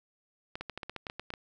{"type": "clicks", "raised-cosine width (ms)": 0.3, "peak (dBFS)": -22, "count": 12, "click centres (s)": [0.555, 0.61, 0.697, 0.776, 0.832, 0.896, 0.963, 1.068, 1.099, 1.196, 1.304, 1.338], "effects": []}